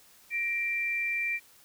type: tone pair together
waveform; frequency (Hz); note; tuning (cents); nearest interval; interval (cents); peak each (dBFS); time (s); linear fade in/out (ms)
sine; 1878.8 / 2359; A#6 / D7; +13 / +7; major third; 394; -36 / -28; 0.3-1.4; 50
effects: white hiss -58 dBFS RMS until 1.64 s